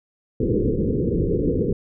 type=low-pass noise; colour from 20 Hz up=white; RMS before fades=-21 dBFS; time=0.4-1.73 s; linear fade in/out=5 ms; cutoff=490 Hz; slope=96 dB/octave; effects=none